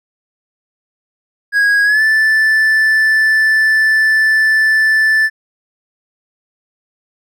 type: tone with pitch glide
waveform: triangle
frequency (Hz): 1649 to 1757.2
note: G#6 to A6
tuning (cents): -13 to -3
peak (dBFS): -7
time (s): 1.52-5.3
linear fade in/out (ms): 50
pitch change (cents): +110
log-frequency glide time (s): 1.84-2.02
effects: none